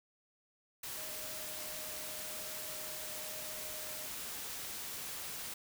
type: tone in noise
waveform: sine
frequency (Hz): 618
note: D#5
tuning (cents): -12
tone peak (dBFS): -52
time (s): 0.97-4.07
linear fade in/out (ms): 5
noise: white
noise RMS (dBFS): -43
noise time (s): 0.83-5.54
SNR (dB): -12
effects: none